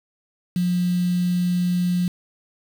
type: tone with quantisation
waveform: sine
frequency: 178.1 Hz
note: F3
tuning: 34 cents sharp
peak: -18 dBFS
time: 0.56-2.08 s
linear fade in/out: 2 ms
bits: 6
effects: none